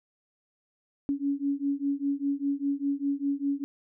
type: beating tone pair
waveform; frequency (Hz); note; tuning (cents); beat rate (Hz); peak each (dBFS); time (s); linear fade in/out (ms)
sine; 278.4 / 283.4; C#4 / C#4; +8 / +38; 5; -29; 1.09-3.64; 0
effects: none